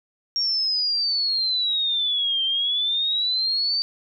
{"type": "exponential two-way sweep", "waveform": "sine", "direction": "down then up", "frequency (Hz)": [5588, 3136, 4626], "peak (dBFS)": -20, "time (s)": [0.36, 3.82], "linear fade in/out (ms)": 0, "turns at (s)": 2.44, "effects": []}